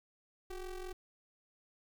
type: ring-modulated tone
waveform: square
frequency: 193.4 Hz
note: G3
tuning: 23 cents flat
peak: -39 dBFS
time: 0.5-0.93 s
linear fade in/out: 5 ms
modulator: 171 Hz
effects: 12-bit